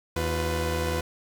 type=tone cluster; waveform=sawtooth; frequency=80.7 / 353.8 / 498.7 Hz; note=E2 / F4 / B4; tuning=-36 / +23 / +17 cents; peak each=-24 / -29 / -26 dBFS; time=0.16-1.01 s; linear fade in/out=5 ms; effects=none